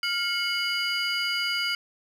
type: tone cluster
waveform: triangle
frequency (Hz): 1402 / 2178 / 2954 / 4809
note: F6 / C#7 / F#7 / D8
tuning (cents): +6 / -31 / -3 / +40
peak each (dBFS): -29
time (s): 0.03-1.75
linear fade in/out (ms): 2
effects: none